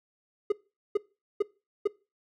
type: tone bursts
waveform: triangle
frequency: 413.2 Hz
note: G#4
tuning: 9 cents flat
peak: -19 dBFS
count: 4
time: 0.5-1.874 s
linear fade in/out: 5 ms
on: 21 ms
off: 430 ms
effects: noise-tail reverb RT60 0.3 s tail -21 dB re dry